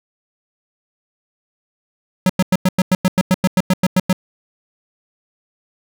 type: tone bursts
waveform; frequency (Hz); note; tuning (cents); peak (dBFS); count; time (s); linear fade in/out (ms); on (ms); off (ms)
square; 185; F#3; 0; -11; 15; 2.26-4.129; 2; 35; 96
effects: none